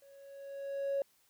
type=tone with level ramp; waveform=triangle; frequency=554.4 Hz; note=C#5; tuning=in tune; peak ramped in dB=-55 to -25 dBFS; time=0.02-1.02 s; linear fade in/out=2 ms; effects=tanh soft clip ceiling -27 dBFS + white hiss -70 dBFS RMS until 1.29 s